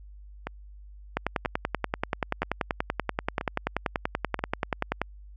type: two click trains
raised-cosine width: 0.5 ms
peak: -10 / -16 dBFS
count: 41 / 5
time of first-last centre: 1.17-5.016 / 0.47-4.392 s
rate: 10.4 / 1.02 Hz
effects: added 50 Hz sine -44 dBFS peak until 5.36 s